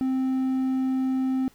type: tone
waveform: triangle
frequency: 261.6 Hz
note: C4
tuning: in tune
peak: -20 dBFS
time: 0.01-1.48 s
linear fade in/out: 0 ms
effects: pink hiss -58 dBFS RMS until 1.54 s